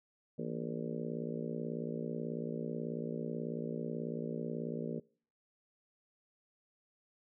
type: harmonic tone with a mistuned harmonic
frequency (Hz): 58.27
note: A#1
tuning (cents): 0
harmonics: 3 / 4 / 5 / 6 / 7 / 8 / 9 / 10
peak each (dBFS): -42 / -41 / -47 / -47 / -45 / -44 / -50 / -50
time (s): 0.38-5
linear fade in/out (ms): 10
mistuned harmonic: 3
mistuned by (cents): -140
effects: noise-tail reverb RT60 0.5 s tail -25 dB re dry